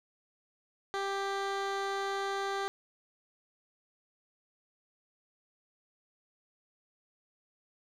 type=tone with low-pass filter; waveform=15% pulse; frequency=393.7 Hz; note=G4; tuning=8 cents sharp; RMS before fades=-34 dBFS; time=0.94-2.68 s; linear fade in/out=0 ms; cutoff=5100 Hz; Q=0.74; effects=10-bit